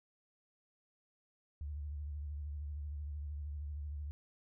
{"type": "tone with vibrato", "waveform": "sine", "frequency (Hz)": 73.42, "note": "D2", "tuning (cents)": 0, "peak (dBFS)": -39, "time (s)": [1.61, 4.11], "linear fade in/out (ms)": 0, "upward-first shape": "triangle", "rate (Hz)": 13, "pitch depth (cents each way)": 89, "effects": []}